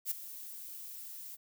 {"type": "noise with ADSR envelope", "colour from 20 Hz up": "violet", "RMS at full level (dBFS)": -32, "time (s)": [0.05, 1.37], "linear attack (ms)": 62, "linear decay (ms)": 7, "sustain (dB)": -14, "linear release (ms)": 27, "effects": []}